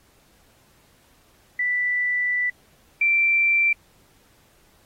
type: tone pair in turn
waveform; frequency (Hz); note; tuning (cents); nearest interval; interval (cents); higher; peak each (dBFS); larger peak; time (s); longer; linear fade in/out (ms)
sine; 1975.5 / 2349; B6 / D7; 0 / 0; minor third; 300; second; -20 / -16; second; 1.59-2.5 / 3.01-3.73; first; 5
effects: pink hiss -59 dBFS RMS until 4.85 s + AAC 48 kbps